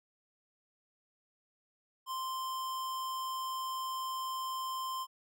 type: tone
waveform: square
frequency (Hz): 1044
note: C6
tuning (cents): -4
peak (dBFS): -36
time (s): 2.06-5.07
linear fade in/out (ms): 50
effects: none